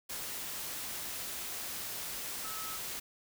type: tone in noise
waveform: sine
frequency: 1293 Hz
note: E6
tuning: 34 cents flat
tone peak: -44 dBFS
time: 2.44-2.77 s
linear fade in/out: 10 ms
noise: white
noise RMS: -40 dBFS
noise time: 0.09-3 s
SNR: -7 dB
effects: none